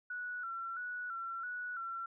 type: tone with vibrato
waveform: sine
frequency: 1412 Hz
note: F6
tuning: 19 cents sharp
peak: -38 dBFS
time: 0.1-2.06 s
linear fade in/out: 5 ms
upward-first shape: square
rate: 1.5 Hz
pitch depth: 70 cents each way
effects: none